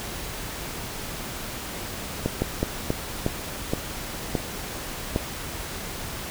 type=slowing click train; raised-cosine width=2 ms; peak=-9 dBFS; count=8; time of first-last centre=2.26-5.161 s; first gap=160 ms; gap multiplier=1.31; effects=pink hiss -34 dBFS RMS until 6.3 s